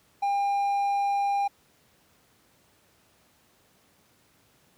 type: tone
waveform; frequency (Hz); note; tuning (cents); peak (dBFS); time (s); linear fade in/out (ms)
triangle; 802; G5; +39; -21; 0.22-1.48; 10
effects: pink hiss -63 dBFS RMS until 4.77 s + high-pass 80 Hz 12 dB/octave